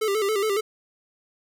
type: tone with vibrato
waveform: square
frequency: 415.3 Hz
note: G#4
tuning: in tune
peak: -22 dBFS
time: 0.01-0.61 s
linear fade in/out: 10 ms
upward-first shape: square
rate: 7.2 Hz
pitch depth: 82 cents each way
effects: none